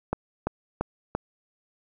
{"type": "click train", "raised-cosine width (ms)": 1, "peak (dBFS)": -11, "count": 4, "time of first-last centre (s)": [0.13, 1.15], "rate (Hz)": 2.94, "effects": []}